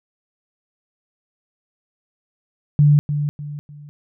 sine tone with echo, 146.83 Hz, D3, in tune, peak -9 dBFS, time 2.79-2.99 s, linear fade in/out 0 ms, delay 300 ms, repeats 3, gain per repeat -9 dB, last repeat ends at 3.89 s, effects none

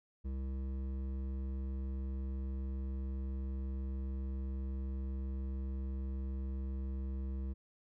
sine tone with hard clipping, 66.2 Hz, C2, 21 cents sharp, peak -38 dBFS, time 0.24-7.54 s, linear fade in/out 20 ms, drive 11 dB, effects none

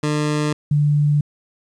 20% pulse / sine tone pair in turn, 150 / 147.17 Hz, D3 / D3, +37 / +4 cents, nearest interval unison, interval 33 cents, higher first, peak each -13 dBFS, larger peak neither, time 0.03-0.53 / 0.71-1.21 s, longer neither, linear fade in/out 5 ms, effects resampled to 22050 Hz + 9-bit

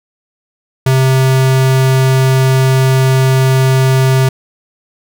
square tone, 131.7 Hz, C3, 12 cents sharp, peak -8 dBFS, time 0.86-4.29 s, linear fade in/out 5 ms, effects none

